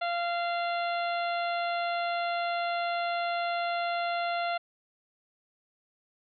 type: harmonic tone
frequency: 691 Hz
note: F5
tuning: 19 cents flat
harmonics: 1 / 2 / 3 / 4 / 5 / 6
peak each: -29 / -35 / -39 / -41 / -43 / -45 dBFS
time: 0.01-4.58 s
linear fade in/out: 10 ms
effects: none